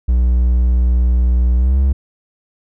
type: tone with pitch glide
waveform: triangle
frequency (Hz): 61 to 67.29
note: B1 to C2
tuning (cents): -21 to +49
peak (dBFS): -8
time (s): 0.08-1.93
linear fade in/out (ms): 10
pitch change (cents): +170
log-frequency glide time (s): 1.57-1.78
effects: none